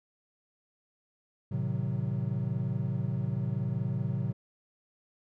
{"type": "chord", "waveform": "triangle", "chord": "A diminished seventh", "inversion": "none", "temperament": "equal with one note detuned", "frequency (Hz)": [110, 130.81, 155.56, 186.71], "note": ["A2", "C3", "Eb3", "Gb3"], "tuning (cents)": [0, 0, 0, 16], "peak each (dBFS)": [-32, -30, -35, -34], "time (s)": [1.51, 4.33], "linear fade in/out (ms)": 10, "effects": []}